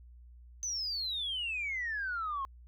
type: exponential sweep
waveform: sine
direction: down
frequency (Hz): 6200 to 1057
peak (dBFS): -32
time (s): 0.63-2.45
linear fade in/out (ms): 0
effects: tanh soft clip ceiling -28 dBFS + added 60 Hz sine -51 dBFS peak until 2.67 s